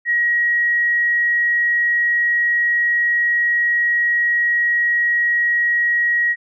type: tone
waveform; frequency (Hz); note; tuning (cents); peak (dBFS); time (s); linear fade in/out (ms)
sine; 1900; A#6; +33; -14; 0.05-6.36; 50
effects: none